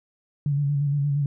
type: tone with vibrato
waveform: sine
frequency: 143.1 Hz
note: D3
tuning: 45 cents flat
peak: -20 dBFS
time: 0.46-1.26 s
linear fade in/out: 2 ms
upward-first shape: square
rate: 8.6 Hz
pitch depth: 34 cents each way
effects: none